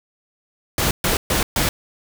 pink noise bursts, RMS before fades -19 dBFS, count 4, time 0.78-1.69 s, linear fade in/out 2 ms, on 130 ms, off 130 ms, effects none

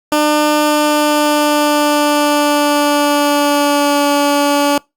15% pulse tone with pitch glide, 300 to 287.4 Hz, D4 to D4, +37 to -37 cents, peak -4 dBFS, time 0.12-4.78 s, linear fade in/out 2 ms, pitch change -74 cents, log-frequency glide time 0.58-4.09 s, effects noise-tail reverb RT60 0.2 s tail -25 dB re dry + Opus 48 kbps

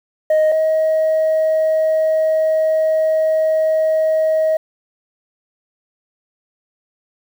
sine tone pair in turn, 622.3 / 632.1 Hz, D#5 / D#5, 0 / +27 cents, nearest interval unison, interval 27 cents, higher second, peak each -8 / -11 dBFS, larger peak first, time 0.3-0.52 / 0.52-4.57 s, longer second, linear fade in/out 5 ms, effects tanh soft clip ceiling -10 dBFS + 7-bit

